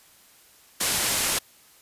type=low-pass noise; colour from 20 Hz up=white; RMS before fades=-25 dBFS; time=0.8-1.39 s; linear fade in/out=10 ms; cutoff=12000 Hz; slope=24 dB/octave; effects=white hiss -55 dBFS RMS until 1.81 s + resampled to 32000 Hz